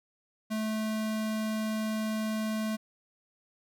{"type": "tone", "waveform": "square", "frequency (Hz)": 217.5, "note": "A3", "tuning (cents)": -20, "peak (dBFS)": -30, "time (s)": [0.5, 2.77], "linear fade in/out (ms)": 20, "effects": []}